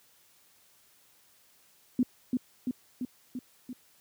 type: tone with echo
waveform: sine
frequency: 250.5 Hz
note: B3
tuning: 25 cents sharp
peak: -21 dBFS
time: 1.99-2.03 s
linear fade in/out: 2 ms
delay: 340 ms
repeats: 5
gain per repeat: -3 dB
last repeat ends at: 3.73 s
effects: white hiss -63 dBFS RMS until 4 s + high-pass 60 Hz 12 dB/octave